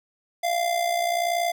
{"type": "tone with amplitude modulation", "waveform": "square", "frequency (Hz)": 692, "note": "F5", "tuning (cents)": -16, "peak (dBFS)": -20, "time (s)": [0.43, 1.52], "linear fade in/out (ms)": 10, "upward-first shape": "sine", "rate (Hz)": 61, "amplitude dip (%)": 60, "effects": []}